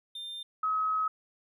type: tone pair in turn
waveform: triangle / sine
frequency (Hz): 3600 / 1276.3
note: A7 / D#6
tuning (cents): +39 / +44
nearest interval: octave + tritone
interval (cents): 1795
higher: first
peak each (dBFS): -36 / -26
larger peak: second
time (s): 0.15-0.43 / 0.63-1.08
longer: second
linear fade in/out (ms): 5
effects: none